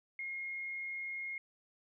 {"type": "tone", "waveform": "sine", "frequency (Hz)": 2146, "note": "C7", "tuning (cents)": 43, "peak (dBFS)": -38, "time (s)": [0.19, 1.38], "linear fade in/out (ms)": 2, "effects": []}